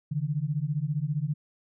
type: beating tone pair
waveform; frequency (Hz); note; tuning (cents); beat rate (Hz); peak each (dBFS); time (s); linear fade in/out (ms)
sine; 141.2 / 156.2; C#3 / D#3; +32 / +7; 15; -29; 0.11-1.34; 10
effects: none